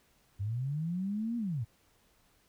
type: linear two-way sweep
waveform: sine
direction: up then down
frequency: 94.7 to 240.6 to 100.3 Hz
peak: -31 dBFS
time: 0.39-1.65 s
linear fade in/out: 20 ms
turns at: 1.37 s
effects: pink hiss -68 dBFS RMS until 2.48 s